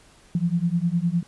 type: beating tone pair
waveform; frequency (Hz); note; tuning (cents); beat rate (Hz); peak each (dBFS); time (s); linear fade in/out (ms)
sine; 167.2 / 177; E3 / F3; +25 / +23; 9.8; -23; 0.35-1.23; 2
effects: pink hiss -54 dBFS RMS until 1.27 s + resampled to 24000 Hz